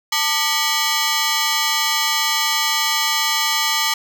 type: ring-modulated tone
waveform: 10% pulse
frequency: 1045 Hz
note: C6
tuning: 2 cents flat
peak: -5 dBFS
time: 0.12-3.94 s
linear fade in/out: 5 ms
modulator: 154 Hz
effects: none